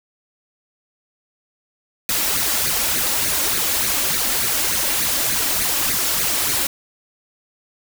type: noise with flanger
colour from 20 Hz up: white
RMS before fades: -20 dBFS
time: 2.09-6.67 s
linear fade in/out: 2 ms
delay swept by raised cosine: 0.46 to 3.66 ms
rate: 3.4 Hz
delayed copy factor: +0.65
effects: none